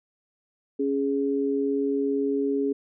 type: tone pair together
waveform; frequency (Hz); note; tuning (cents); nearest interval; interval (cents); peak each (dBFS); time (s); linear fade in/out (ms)
sine; 277.3 / 415.1; C#4 / G#4; +1 / -1; perfect fifth; 698; -25; 0.79-2.73; 10
effects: none